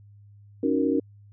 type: chord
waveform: sine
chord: D# minor seventh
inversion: third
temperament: equal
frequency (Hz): 277.2 / 311.1 / 370 / 466.2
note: C#4 / D#4 / F#4 / A#4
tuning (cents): 0 / 0 / 0 / 0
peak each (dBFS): -24 / -26 / -29 / -27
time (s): 0.63-1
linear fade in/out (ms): 5
effects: added 102 Hz sine -48 dBFS peak until 1.32 s